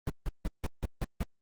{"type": "noise bursts", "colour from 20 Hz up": "brown", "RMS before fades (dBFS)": -30, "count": 7, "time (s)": [0.07, 1.233], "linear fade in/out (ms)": 2, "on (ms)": 29, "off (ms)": 160, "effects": ["Opus 32 kbps"]}